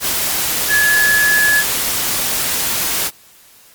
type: tone in noise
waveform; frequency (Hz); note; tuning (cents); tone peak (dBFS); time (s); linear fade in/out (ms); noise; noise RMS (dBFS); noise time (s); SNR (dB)
sine; 1700; G#6; +40; -11; 0.68-1.64; 50; white; -18; 0-3.11; +4
effects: white hiss -46 dBFS RMS until 3.74 s + Opus 48 kbps